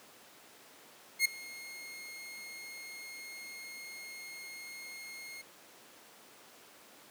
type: tone with ADSR envelope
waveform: sawtooth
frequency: 2149 Hz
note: C7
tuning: 46 cents sharp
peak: -19 dBFS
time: 1.19-5.42 s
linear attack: 62 ms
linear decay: 6 ms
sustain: -22 dB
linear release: 11 ms
effects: pink hiss -56 dBFS RMS until 7.1 s + high-pass 300 Hz 12 dB/octave